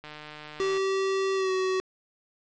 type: click train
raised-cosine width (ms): 0.3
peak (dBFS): -26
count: 112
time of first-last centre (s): 0.04-0.775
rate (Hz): 151
type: tone with pitch glide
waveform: square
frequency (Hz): 386 to 375.7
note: G4 to F#4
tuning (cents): -27 to +26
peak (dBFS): -25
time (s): 0.6-1.8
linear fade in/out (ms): 0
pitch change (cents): -47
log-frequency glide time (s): 1.35-1.51
effects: resampled to 16000 Hz + 8-bit